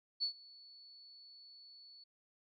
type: tone with ADSR envelope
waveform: sine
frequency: 4435 Hz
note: C#8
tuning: in tune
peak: -31 dBFS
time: 0.2-2.04 s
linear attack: 30 ms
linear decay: 96 ms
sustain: -24 dB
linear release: 6 ms
effects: none